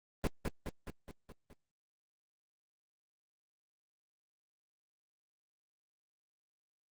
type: noise with echo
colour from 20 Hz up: brown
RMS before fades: -30 dBFS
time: 0.24-0.27 s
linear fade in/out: 0 ms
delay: 210 ms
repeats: 6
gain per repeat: -4 dB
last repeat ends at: 1.53 s
effects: Opus 24 kbps